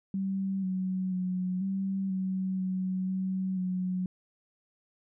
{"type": "tone with pitch steps", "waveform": "sine", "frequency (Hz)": [193.2, 186.6, 183.3, 193.3, 188.4, 186.4, 188.4, 183.7], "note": ["G3", "F#3", "F#3", "G3", "F#3", "F#3", "F#3", "F#3"], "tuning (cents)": [-25, 15, -16, -24, 32, 13, 32, -12], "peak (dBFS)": -28, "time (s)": [0.14, 4.06], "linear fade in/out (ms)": 2, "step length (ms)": 490, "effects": []}